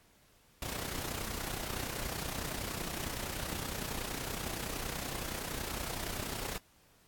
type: noise with amplitude modulation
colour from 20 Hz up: pink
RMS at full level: -36 dBFS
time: 0.62-6.58 s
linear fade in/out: 2 ms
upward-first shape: sine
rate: 30.7 Hz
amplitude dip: 60%
effects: pink hiss -65 dBFS RMS until 7.07 s + AAC 64 kbps